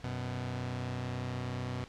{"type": "tone pair together", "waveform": "sawtooth", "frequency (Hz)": [93.62, 124.8], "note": ["F#2", "B2"], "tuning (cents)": [21, 19], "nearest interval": "perfect fourth", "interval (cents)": 498, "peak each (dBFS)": [-36, -32], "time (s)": [0.04, 1.84], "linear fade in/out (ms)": 0, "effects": ["pink hiss -54 dBFS RMS until 1.88 s", "low-pass 5000 Hz 12 dB/octave"]}